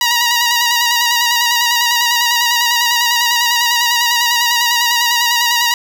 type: tone with vibrato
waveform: 10% pulse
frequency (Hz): 950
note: A#5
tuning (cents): +33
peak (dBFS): -3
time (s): 0.01-5.74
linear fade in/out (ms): 2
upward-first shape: square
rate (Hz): 10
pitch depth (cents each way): 33
effects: none